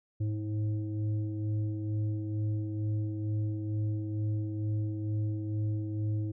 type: tone with frequency modulation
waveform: sine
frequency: 105.9 Hz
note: G#2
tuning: 34 cents sharp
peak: -29 dBFS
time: 0.2-6.32 s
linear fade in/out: 10 ms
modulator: 214 Hz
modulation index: 0.71
effects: none